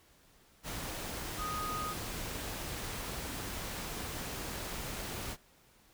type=tone in noise; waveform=sine; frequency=1244.5 Hz; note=D#6; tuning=in tune; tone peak=-36 dBFS; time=1.37-1.95 s; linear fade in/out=50 ms; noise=pink; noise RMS=-40 dBFS; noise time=0.63-5.37 s; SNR=+1 dB; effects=pink hiss -64 dBFS RMS until 5.93 s